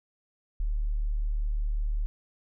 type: tone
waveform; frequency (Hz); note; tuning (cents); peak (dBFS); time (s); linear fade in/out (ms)
sine; 37.3; D1; +28; -25; 0.6-2.06; 0
effects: none